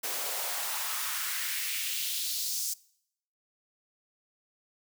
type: noise with high-pass filter sweep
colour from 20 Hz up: white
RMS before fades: -33 dBFS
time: 0.03-2.74 s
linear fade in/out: 10 ms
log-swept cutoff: 430 to 6100 Hz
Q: 1.9
effects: noise-tail reverb RT60 0.7 s tail -22 dB re dry